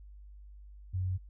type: tone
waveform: sine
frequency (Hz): 92.5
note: F#2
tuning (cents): 0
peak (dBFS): -30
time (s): 0.93-1.18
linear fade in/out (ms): 20
effects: noise-tail reverb RT60 0.1 s tail -22 dB re dry + added 50 Hz sine -48 dBFS peak until 1.29 s